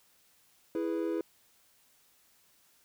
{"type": "chord", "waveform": "triangle", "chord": "E major", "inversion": "none", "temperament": "equal", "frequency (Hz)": [329.6, 415.3, 493.9], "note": ["E4", "G#4", "B4"], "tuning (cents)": [0, 0, 0], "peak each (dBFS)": [-30, -34, -35], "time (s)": [0.75, 1.21], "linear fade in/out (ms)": 2, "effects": ["white hiss -66 dBFS RMS until 2.84 s"]}